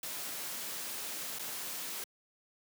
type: noise with dropouts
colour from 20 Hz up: white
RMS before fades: -40 dBFS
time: 0.03-2.04 s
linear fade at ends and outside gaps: 2 ms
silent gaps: 1.387-1.394 s
effects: high-pass 150 Hz 12 dB/octave